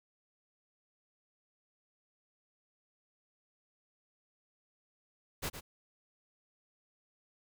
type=noise with echo; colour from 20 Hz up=pink; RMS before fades=-36 dBFS; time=5.42-5.5 s; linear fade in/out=20 ms; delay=110 ms; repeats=1; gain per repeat=-9 dB; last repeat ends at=5.61 s; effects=none